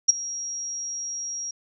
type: tone with ADSR envelope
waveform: sine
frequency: 5650 Hz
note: F8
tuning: 19 cents sharp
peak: -9 dBFS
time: 0.08-1.51 s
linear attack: 15 ms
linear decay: 16 ms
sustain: -20 dB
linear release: 5 ms
effects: none